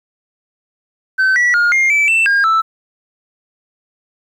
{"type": "tone with pitch steps", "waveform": "sine", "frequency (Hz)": [1534, 1946, 1423, 2121, 2312, 2670, 1617, 1320], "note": ["G6", "B6", "F6", "C7", "D7", "E7", "G#6", "E6"], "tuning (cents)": [-38, -26, 32, 23, -28, 22, -47, 2], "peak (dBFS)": -7, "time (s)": [1.18, 2.62], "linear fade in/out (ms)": 20, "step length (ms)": 180, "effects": ["tanh soft clip ceiling -9 dBFS", "8-bit"]}